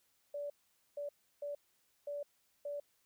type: tone bursts at uneven times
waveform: sine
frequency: 578 Hz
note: D5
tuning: 28 cents flat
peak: -38 dBFS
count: 5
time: 0.34-0.5 / 0.97-1.09 / 1.42-1.55 / 2.07-2.23 / 2.65-2.8 s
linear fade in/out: 5 ms
effects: white hiss -75 dBFS RMS until 3.05 s